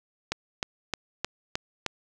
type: click train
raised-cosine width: 0.2 ms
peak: -10 dBFS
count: 6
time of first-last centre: 0.32-1.863 s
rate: 3.24 Hz
effects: none